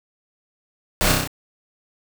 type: noise with echo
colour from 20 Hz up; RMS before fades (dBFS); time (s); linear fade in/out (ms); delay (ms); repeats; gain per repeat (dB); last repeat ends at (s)
pink; -20; 1.01-1.12; 0; 31; 5; -2; 1.275
effects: none